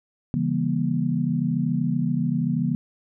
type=chord; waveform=sine; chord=C# diminished seventh; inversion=none; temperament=just; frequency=138.59 / 166.31 / 199.57 / 239.5 Hz; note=C#3 / E3 / G3 / Bb3; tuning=0 / +16 / +31 / +47 cents; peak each=-27 / -25 / -29 / -25 dBFS; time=0.34-2.75 s; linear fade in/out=0 ms; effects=none